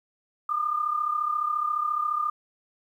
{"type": "tone pair together", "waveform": "sine", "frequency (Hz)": [1200, 1234.4], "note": ["D6", "D#6"], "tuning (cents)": [37, -14], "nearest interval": "unison", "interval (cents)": 49, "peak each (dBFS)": [-25, -30], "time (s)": [0.49, 2.3], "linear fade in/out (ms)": 5, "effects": ["10-bit"]}